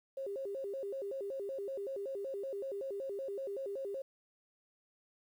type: tone with vibrato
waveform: sine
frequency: 464.2 Hz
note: A#4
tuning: 7 cents flat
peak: -37 dBFS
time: 0.17-4.02 s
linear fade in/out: 5 ms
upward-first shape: square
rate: 5.3 Hz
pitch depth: 260 cents each way
effects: 11-bit